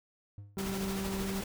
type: tone with exponential decay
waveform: triangle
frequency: 101.4 Hz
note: G#2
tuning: 41 cents flat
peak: -38 dBFS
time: 0.38-0.72 s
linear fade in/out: 0 ms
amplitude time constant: 73 ms
type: harmonic tone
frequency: 193.8 Hz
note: G3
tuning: 20 cents flat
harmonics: 1 / 2 / 3 / 4 / 5 / 7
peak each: -34 / -40 / -56 / -53 / -55 / -56 dBFS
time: 0.57-1.41 s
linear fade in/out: 0 ms
type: noise with tremolo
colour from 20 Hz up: pink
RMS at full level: -38 dBFS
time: 0.58-1.44 s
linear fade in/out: 5 ms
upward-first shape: sine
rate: 13 Hz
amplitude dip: 35%
effects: none